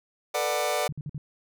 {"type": "chord", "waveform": "sawtooth", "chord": "B minor seventh", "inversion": "third", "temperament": "just", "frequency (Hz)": [444.5, 493.9, 592.7, 740.8], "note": ["A4", "B4", "D5", "F#5"], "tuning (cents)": [18, 0, 16, 2], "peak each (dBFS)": [-29, -28, -24, -26], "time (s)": [0.34, 0.88], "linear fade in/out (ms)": 10}
{"type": "tone bursts", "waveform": "sine", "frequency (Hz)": 146.83, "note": "D3", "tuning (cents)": 0, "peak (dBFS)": -31, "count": 4, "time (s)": [0.89, 1.18], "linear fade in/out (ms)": 2, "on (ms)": 35, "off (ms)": 50}
{"effects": []}